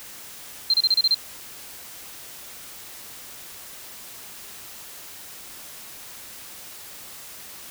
sine tone bursts, 4152 Hz, C8, 14 cents flat, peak -15 dBFS, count 7, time 0.7-1.145 s, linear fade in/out 2 ms, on 37 ms, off 31 ms, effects white hiss -41 dBFS RMS until 7.7 s

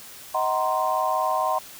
sine chord, C half-diminished seventh, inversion first, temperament just, 627.9 / 753.5 / 941.9 / 1046.5 Hz, Eb5 / Gb5 / Bb5 / C6, +16 / +31 / +18 / 0 cents, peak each -27 / -26 / -28 / -25 dBFS, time 0.34-1.59 s, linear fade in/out 10 ms, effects white hiss -43 dBFS RMS until 1.79 s

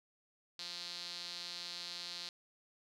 sawtooth tone with band-pass filter, 174.61 Hz, F3, in tune, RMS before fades -45 dBFS, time 0.59-2.29 s, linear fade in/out 2 ms, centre 4300 Hz, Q 4.9, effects none

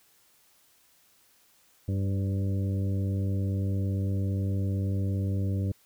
harmonic tone with a mistuned harmonic, 97.6 Hz, G2, 7 cents flat, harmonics 1 / 2 / 3 / 4 / 5 / 6, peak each -26 / -34 / -38 / -44 / -44 / -48 dBFS, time 1.88-5.72 s, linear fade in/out 5 ms, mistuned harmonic 5, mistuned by +30 cents, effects white hiss -63 dBFS RMS until 5.85 s

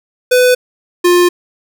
square tone pair in turn, 499.8 / 353.4 Hz, B4 / F4, +21 / +21 cents, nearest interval tritone, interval 600 cents, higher first, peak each -7 dBFS, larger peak neither, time 0.31-0.55 / 1.04-1.29 s, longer second, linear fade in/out 10 ms, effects none

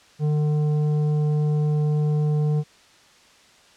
triangle tone with tanh clipping, 150.3 Hz, D3, 40 cents sharp, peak -20 dBFS, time 0.19-2.64 s, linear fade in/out 50 ms, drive 13 dB, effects white hiss -53 dBFS RMS until 3.76 s + low-pass 6000 Hz 12 dB/octave

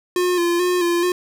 square tone with vibrato, 352.1 Hz, F4, 14 cents sharp, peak -17 dBFS, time 0.16-1.12 s, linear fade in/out 2 ms, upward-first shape square, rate 2.3 Hz, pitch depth 35 cents each way, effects none

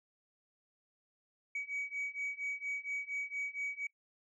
sine beating tone pair, 2264 / 2268.3 Hz, C#7 / C#7, +36 / +39 cents, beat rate 4.3 Hz, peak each -39 / -38 dBFS, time 1.55-3.87 s, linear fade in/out 5 ms, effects noise-tail reverb RT60 0.1 s tail -22 dB re dry + tanh soft clip ceiling -32 dBFS

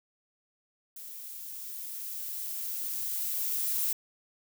violet noise with level ramp, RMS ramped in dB -44 to -29 dBFS, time 0.96-3.93 s, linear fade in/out 5 ms, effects none

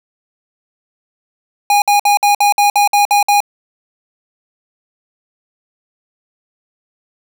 square tone bursts, 819 Hz, G#5, 24 cents flat, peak -9 dBFS, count 10, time 1.7-3.404 s, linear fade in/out 2 ms, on 120 ms, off 56 ms, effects none

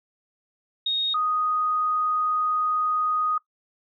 sine tone pair in turn, 3729 / 1244.4 Hz, A#7 / D#6, 0 / 0 cents, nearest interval octave + perfect fifth, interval 1900 cents, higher first, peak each -21 dBFS, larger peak neither, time 0.86-1.14 / 1.14-3.38 s, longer second, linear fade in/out 5 ms, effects noise-tail reverb RT60 0.1 s tail -20 dB re dry

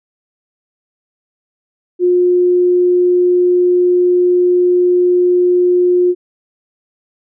sine tone, 357.6 Hz, F4, 41 cents sharp, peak -8 dBFS, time 1.99-6.15 s, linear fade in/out 50 ms, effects none

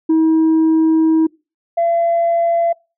sine tone pair in turn, 320.1 / 678.3 Hz, D#4 / E5, +49 / +49 cents, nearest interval octave + minor second, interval 1300 cents, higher second, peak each -7 / -11 dBFS, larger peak first, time 0.09-1.27 / 1.77-2.73 s, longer first, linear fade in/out 10 ms, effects noise-tail reverb RT60 0.3 s tail -26 dB re dry + tanh soft clip ceiling -9 dBFS

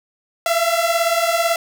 sawtooth beating tone pair, 665 / 683 Hz, E5 / F5, +15 / -39 cents, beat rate 18 Hz, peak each -15 dBFS, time 0.46-1.56 s, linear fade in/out 2 ms, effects none

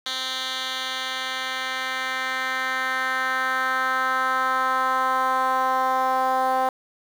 10% pulse tone with band-pass filter sweep, 260 Hz, C4, 11 cents flat, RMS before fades -24 dBFS, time 0.06-6.69 s, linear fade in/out 2 ms, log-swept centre 3600 to 780 Hz, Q 2.2, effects 7-bit

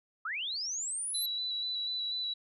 sine linear sweep, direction up, 1188 to 11700 Hz, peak -33 dBFS, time 0.25-1.26 s, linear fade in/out 5 ms
sine tone with vibrato, 3951 Hz, B7, in tune, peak -32 dBFS, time 1.14-2.34 s, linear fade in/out 10 ms, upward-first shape square, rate 4.1 Hz, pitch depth 16 cents each way
effects none

